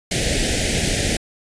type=band-stop noise; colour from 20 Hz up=pink; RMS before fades=-20 dBFS; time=0.11-1.17 s; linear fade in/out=5 ms; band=720 to 1700 Hz; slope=48 dB/octave; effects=resampled to 22050 Hz